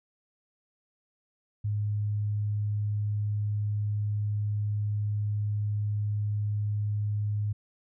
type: tone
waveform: sine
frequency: 104.3 Hz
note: G#2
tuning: 8 cents sharp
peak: -26 dBFS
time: 1.64-7.53 s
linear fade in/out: 10 ms
effects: none